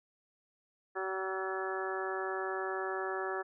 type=harmonic tone with a mistuned harmonic; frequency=190 Hz; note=F#3; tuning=46 cents sharp; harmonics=2 / 3 / 4 / 5 / 6 / 7 / 8 / 9; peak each=-37 / -44 / -41 / -46 / -45 / -42 / -49 / -41 dBFS; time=0.95-3.43 s; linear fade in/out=20 ms; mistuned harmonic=8; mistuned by=-53 cents; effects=none